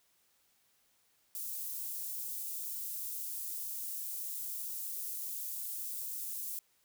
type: high-pass noise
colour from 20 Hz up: white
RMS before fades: -40 dBFS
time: 1.35-6.59 s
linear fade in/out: 0 ms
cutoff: 10000 Hz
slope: 12 dB/octave
effects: white hiss -72 dBFS RMS until 6.84 s